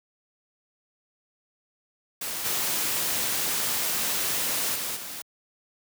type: noise with level steps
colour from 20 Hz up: white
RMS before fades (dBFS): -32 / -27 / -31 / -37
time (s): 2.21-5.22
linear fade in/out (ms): 5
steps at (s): 2.44 / 4.74 / 4.95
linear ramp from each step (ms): 20
effects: high-pass 100 Hz 12 dB/octave